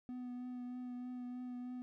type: tone with vibrato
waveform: triangle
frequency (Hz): 248.2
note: B3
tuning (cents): +9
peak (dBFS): -40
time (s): 0.09-1.82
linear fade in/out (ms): 0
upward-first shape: triangle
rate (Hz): 3.2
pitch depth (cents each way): 19
effects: none